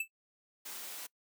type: tone with exponential decay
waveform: square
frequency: 2637 Hz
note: E7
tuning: in tune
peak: -30 dBFS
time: 0-0.08 s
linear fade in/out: 5 ms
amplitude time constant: 17 ms
type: noise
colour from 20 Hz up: white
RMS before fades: -44 dBFS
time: 0.65-1.07 s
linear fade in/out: 10 ms
effects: noise-tail reverb RT60 0.1 s tail -23 dB re dry + high-pass 300 Hz 12 dB/octave